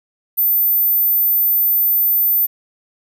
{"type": "tone", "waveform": "sine", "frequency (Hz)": 14080, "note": "A9", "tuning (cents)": 0, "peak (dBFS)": -12, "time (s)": [0.37, 2.47], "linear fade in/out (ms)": 20, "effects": ["9-bit"]}